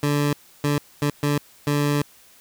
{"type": "tone bursts at uneven times", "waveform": "20% pulse", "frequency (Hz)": 145.4, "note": "D3", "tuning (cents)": -17, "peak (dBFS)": -14, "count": 5, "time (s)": [[0.03, 0.33], [0.64, 0.78], [1.02, 1.1], [1.23, 1.38], [1.67, 2.02]], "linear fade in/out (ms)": 2, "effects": ["white hiss -52 dBFS RMS until 2.4 s"]}